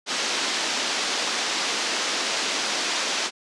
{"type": "band-pass noise", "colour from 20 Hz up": "white", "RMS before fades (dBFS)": -26, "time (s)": [0.06, 3.31], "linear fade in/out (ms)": 50, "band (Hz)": [230, 6000], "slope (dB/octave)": 24, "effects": ["resampled to 24000 Hz"]}